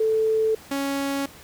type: tone pair in turn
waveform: sine / sawtooth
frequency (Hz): 440 / 277.2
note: A4 / C#4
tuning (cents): 0 / 0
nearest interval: minor sixth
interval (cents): 800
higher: first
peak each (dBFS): -18 / -20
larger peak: first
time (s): 0-0.55 / 0.71-1.26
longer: neither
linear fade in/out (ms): 5
effects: pink hiss -46 dBFS RMS until 1.43 s + high-pass 60 Hz 12 dB/octave